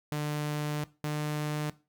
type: tone pair in turn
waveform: sawtooth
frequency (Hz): 149.2 / 150.24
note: D3 / D3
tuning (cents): +28 / +40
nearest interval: unison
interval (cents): 12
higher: second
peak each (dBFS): -26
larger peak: neither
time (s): 0.12-0.84 / 1.04-1.7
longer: first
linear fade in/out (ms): 0
effects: noise-tail reverb RT60 0.3 s tail -18 dB re dry